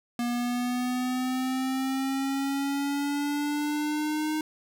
square exponential sweep, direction up, 238.9 to 310 Hz, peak -27 dBFS, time 0.19-4.41 s, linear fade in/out 2 ms, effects none

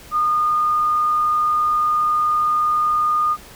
sine tone, 1222 Hz, D#6, 32 cents flat, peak -15 dBFS, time 0.11-3.37 s, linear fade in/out 50 ms, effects pink hiss -42 dBFS RMS until 3.55 s

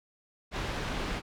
pink low-pass noise, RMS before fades -34 dBFS, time 0.51-1.22 s, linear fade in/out 50 ms, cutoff 3800 Hz, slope 12 dB/octave, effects none

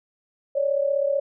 sine tone pair together, 554.4 / 590.3 Hz, C#5 / D5, 0 / +9 cents, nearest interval minor second, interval 109 cents, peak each -21 / -25 dBFS, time 0.55-1.2 s, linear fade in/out 10 ms, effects none

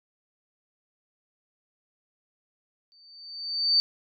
sine tone with exponential growth, 4582 Hz, D8, 44 cents flat, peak -16 dBFS, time 2.92-3.8 s, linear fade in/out 0 ms, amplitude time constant 190 ms, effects none

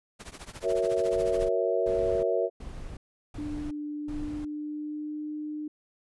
pink noise with tremolo, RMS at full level -40 dBFS, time 0.19-1.49 s, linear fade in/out 20 ms, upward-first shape triangle, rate 14 Hz, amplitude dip 95%
sine chord, F# dominant seventh, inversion none, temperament equal, 370 / 466.2 / 554.4 / 659.3 Hz, F#4 / A#4 / C#5 / E5, 0 / 0 / 0 / 0 cents, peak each -30 / -28 / -30 / -29 dBFS, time 0.62-2.5 s, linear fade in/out 50 ms
brown noise bursts, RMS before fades -39 dBFS, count 5, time 1.12-4.45 s, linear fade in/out 5 ms, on 370 ms, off 370 ms
sine tone with pitch glide, 296.8 to 302.2 Hz, D4 to D4, +18 to +50 cents, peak -32 dBFS, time 3.38-5.68 s, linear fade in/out 5 ms, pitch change +32 cents, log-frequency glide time 3.97-5.29 s
effects resampled to 24000 Hz

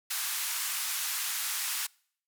white band-pass noise, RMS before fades -33 dBFS, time 0.1-1.87 s, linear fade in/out 10 ms, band 1000 to 15000 Hz, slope 24 dB/octave, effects noise-tail reverb RT60 0.6 s tail -26 dB re dry

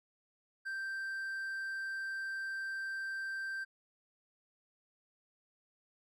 triangle tone, 1568 Hz, G6, in tune, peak -35 dBFS, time 0.65-3.65 s, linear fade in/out 20 ms, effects none

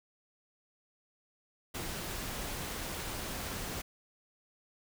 pink noise, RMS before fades -39 dBFS, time 1.74-3.82 s, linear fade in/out 10 ms, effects none

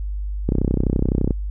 click train, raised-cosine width 3 ms, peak -6 dBFS, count 27, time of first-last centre 0.49-1.308 s, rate 31.8 Hz, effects added 50 Hz sine -23 dBFS peak until 1.5 s

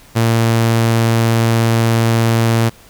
sawtooth tone, 114.6 Hz, A#2, 29 cents flat, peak -7 dBFS, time 0.15-2.7 s, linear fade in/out 20 ms, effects pink hiss -44 dBFS RMS until 2.89 s

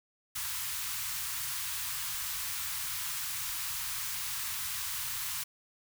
white band-stop noise, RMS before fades -36 dBFS, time 0.35-5.44 s, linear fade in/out 10 ms, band 150 to 910 Hz, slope 48 dB/octave, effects none

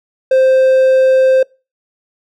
triangle tone, 523.3 Hz, C5, in tune, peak -5 dBFS, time 0.31-1.43 s, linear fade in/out 5 ms, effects noise-tail reverb RT60 0.3 s tail -25 dB re dry

